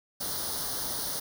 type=noise with comb filter; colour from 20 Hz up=white; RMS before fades=-33 dBFS; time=0.2-1.2 s; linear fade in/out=10 ms; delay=0.2 ms; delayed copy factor=+0.85; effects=none